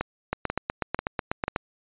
two click trains, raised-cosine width 0.5 ms, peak -10 / -11 dBFS, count 11 / 4, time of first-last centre 0.33-1.562 / 0.01-1.481 s, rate 8.12 / 2.04 Hz, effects resampled to 8000 Hz

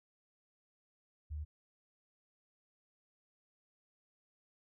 sine tone, 75.4 Hz, D2, 46 cents sharp, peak -38 dBFS, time 1.3-1.45 s, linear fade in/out 20 ms, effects none

